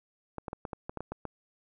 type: clicks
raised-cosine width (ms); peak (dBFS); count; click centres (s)
1; -22; 10; 0.383 / 0.482 / 0.531 / 0.652 / 0.732 / 0.895 / 0.973 / 1.006 / 1.12 / 1.253
effects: none